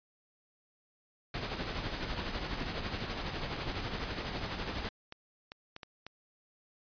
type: noise with tremolo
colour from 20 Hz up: pink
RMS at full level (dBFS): -35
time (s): 1.34-4.89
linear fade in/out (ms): 2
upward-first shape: sine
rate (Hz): 12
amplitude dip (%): 45
type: clicks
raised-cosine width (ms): 0.2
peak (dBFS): -26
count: 8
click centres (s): 3.269 / 3.564 / 3.985 / 5.124 / 5.519 / 5.764 / 5.832 / 6.066
effects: resampled to 11025 Hz